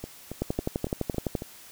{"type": "two click trains", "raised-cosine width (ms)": 2, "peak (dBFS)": [-13, -21], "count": [12, 6], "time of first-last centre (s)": [[0.42, 1.352], [0.04, 1.421]], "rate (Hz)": [11.8, 3.62], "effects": ["white hiss -49 dBFS RMS until 1.71 s"]}